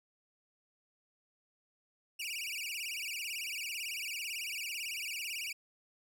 sawtooth tone with vibrato, 2562 Hz, E7, 50 cents flat, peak -34 dBFS, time 2.19-5.53 s, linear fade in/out 10 ms, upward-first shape sine, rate 18 Hz, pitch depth 220 cents each way, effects none

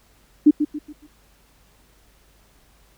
sine tone with echo, 298.6 Hz, D4, 29 cents sharp, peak -7 dBFS, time 0.46-0.51 s, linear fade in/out 10 ms, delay 140 ms, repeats 4, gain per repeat -9 dB, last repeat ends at 1.07 s, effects added 50 Hz sine -58 dBFS peak until 2.97 s + pink hiss -58 dBFS RMS until 2.97 s

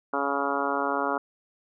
harmonic tone, 140.3 Hz, C#3, 21 cents sharp, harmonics 2 / 3 / 4 / 5 / 6 / 7 / 8 / 9 / 10, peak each -33 / -33 / -33 / -33 / -33 / -33 / -33 / -33 / -33 dBFS, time 0.13-1.18 s, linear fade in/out 5 ms, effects none

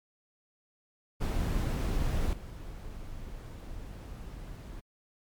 brown noise with level steps, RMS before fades -29 / -42 dBFS, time 1.2-4.81 s, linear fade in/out 20 ms, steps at 2.33 s, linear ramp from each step 2 ms, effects MP3 96 kbps

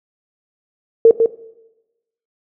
sine tone with echo, 455.7 Hz, A#4, 39 cents flat, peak -3 dBFS, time 1.05-1.11 s, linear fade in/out 2 ms, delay 150 ms, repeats 1, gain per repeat -6 dB, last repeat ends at 1.26 s, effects noise-tail reverb RT60 1.0 s tail -17 dB re dry

